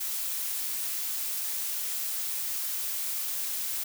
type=noise; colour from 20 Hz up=blue; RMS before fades=-32 dBFS; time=0-3.84 s; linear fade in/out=10 ms; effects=none